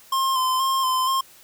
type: tone with vibrato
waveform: square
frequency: 1048 Hz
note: C6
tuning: 2 cents sharp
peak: -20 dBFS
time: 0.12-1.21 s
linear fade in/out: 5 ms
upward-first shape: square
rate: 2.1 Hz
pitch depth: 27 cents each way
effects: white hiss -50 dBFS RMS until 1.43 s